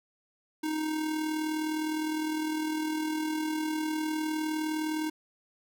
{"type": "tone with amplitude modulation", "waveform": "square", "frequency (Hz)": 311.1, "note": "D#4", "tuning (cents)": 0, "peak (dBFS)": -28, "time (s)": [0.63, 5.1], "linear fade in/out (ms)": 10, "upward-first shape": "sine", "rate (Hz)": 39.7, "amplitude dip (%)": 40, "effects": []}